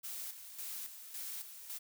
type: noise with tremolo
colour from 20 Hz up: blue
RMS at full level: -43 dBFS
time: 0.03-1.79 s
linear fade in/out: 20 ms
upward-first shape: square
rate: 1.8 Hz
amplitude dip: 60%
effects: none